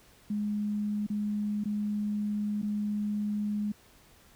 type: tone with dropouts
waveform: sine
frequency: 208.3 Hz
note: G#3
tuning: 5 cents sharp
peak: -28 dBFS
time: 0.3-3.72 s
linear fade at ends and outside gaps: 5 ms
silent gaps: 1.066-1.1 / 1.639-1.655 / 2.618-2.628 s
effects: pink hiss -59 dBFS RMS until 4.35 s